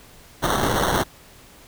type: noise with sample-and-hold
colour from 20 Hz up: white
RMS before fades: -21 dBFS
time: 0.42-1.04 s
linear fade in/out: 20 ms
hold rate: 2450 Hz
effects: pink hiss -48 dBFS RMS until 1.67 s